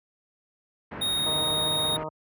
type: low-pass noise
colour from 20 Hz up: pink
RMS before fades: -36 dBFS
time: 0.91-2.04 s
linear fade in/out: 10 ms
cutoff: 2100 Hz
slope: 24 dB/octave
type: tone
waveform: square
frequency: 3729 Hz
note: A#7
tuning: in tune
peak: -25 dBFS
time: 1.01-1.97 s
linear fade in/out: 10 ms
type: harmonic tone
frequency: 155.56 Hz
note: D#3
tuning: in tune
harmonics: 1 / 2 / 3 / 4 / 5 / 6 / 7 / 8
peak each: -40 / -42 / -39 / -35 / -46 / -37 / -45 / -42 dBFS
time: 1.26-2.09 s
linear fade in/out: 5 ms
effects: high-pass 80 Hz 12 dB/octave